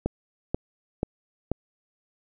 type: click train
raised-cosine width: 2 ms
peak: -11 dBFS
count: 4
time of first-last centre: 0.06-1.516 s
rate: 2.06 Hz
effects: none